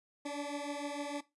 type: beating tone pair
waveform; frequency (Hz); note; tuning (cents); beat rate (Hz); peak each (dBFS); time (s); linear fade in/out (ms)
20% pulse; 286.2 / 292.8; D4 / D4; -45 / -5; 6.6; -34 / -36; 0.25-1.21; 10
effects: noise-tail reverb RT60 0.2 s tail -17 dB re dry + resampled to 24000 Hz